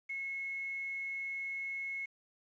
sine tone with quantisation, 2179 Hz, C#7, 30 cents flat, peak -36 dBFS, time 0.09-2.06 s, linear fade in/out 10 ms, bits 9, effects low-pass 4000 Hz 12 dB/octave

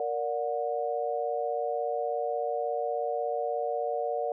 sine chord, Bb augmented, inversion none, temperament just, 466.2 / 582.7 / 728.4 Hz, Bb4 / D5 / F#5, 0 / -14 / -27 cents, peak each -32 dBFS, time 0-4.32 s, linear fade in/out 2 ms, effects none

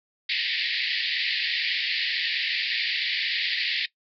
pink band-pass noise, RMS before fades -27 dBFS, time 0.29-3.86 s, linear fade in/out 5 ms, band 1800 to 4800 Hz, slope 96 dB/octave, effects noise-tail reverb RT60 0.1 s tail -19 dB re dry

